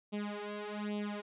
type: tone with flanger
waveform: sawtooth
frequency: 207.7 Hz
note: G#3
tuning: in tune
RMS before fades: -39 dBFS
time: 0.12-1.22 s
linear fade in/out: 20 ms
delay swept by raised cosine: 0.3 to 3 ms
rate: 1.2 Hz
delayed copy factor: +0.95
effects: resampled to 8000 Hz